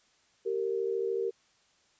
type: tone pair together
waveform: sine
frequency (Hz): 388.6 / 462.1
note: G4 / A#4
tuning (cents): -15 / -15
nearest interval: minor third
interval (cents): 300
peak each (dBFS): -31 / -31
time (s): 0.45-1.31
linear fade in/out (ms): 20
effects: white hiss -67 dBFS RMS until 1.99 s + resampled to 16000 Hz